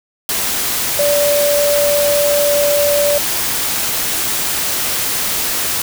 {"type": "tone in noise", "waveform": "sine", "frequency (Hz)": 580, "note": "D5", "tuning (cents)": -22, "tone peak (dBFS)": -12, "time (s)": [0.99, 3.18], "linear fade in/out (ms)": 2, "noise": "white", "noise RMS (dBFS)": -18, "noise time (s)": [0.29, 5.82], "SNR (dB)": 3, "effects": []}